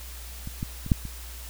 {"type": "clicks", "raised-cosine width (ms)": 5, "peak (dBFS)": [-23, -16, -22, -6, -24], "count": 5, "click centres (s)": [0.474, 0.629, 0.864, 0.918, 1.053], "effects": ["added 60 Hz sine -39 dBFS peak until 1.49 s", "white hiss -44 dBFS RMS until 1.49 s"]}